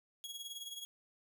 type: tone with tremolo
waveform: sawtooth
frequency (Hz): 3319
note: G#7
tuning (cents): -2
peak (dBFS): -38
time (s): 0.24-0.85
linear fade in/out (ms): 0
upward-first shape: sine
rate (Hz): 19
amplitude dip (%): 65
effects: none